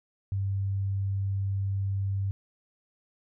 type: tone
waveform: sine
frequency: 98 Hz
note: G2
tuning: in tune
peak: -26 dBFS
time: 0.32-2.31 s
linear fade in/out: 0 ms
effects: none